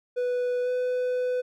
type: tone with pitch glide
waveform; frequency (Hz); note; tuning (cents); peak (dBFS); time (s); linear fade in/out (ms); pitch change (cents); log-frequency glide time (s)
triangle; 493.9 to 500.2; B4 to B4; 0 to +22; -22; 0.16-1.42; 20; +22; 0.63-0.69
effects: none